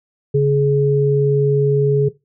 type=tone pair together; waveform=sine; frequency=140.4 / 420.7 Hz; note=C#3 / G#4; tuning=+22 / +22 cents; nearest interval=octave + perfect fifth; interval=1900 cents; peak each=-14 dBFS; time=0.34-2.09 s; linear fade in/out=10 ms; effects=noise-tail reverb RT60 0.2 s tail -17 dB re dry